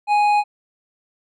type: tone with hard clipping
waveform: sine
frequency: 830.6 Hz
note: G#5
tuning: in tune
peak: -15 dBFS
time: 0.07-0.44 s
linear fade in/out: 50 ms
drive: 7 dB
effects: resampled to 22050 Hz